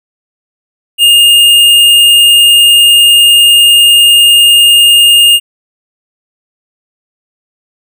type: tone with tanh clipping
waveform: sine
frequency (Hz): 2830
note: F7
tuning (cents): +22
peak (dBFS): -3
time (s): 0.98-5.4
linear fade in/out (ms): 50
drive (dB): 17
effects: none